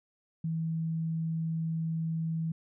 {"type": "tone", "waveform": "sine", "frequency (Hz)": 162.4, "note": "E3", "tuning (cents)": -26, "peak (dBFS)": -29, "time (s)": [0.44, 2.52], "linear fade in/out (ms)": 5, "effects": []}